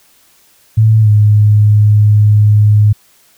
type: tone with pitch glide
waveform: sine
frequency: 110 to 105.15 Hz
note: A2 to G#2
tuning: 0 to +22 cents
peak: -4 dBFS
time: 0.77-2.93 s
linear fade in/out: 10 ms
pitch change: -78 cents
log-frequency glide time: 1.01-1.09 s
effects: white hiss -49 dBFS RMS until 3.37 s